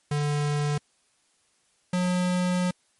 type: tone pair in turn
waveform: square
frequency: 146.83 / 180.46 Hz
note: D3 / F#3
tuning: 0 / -43 cents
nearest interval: major third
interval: 357 cents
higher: second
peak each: -24 / -23 dBFS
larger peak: second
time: 0.11-0.78 / 1.93-2.71 s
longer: second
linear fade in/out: 5 ms
effects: white hiss -67 dBFS RMS until 2.99 s + MP3 48 kbps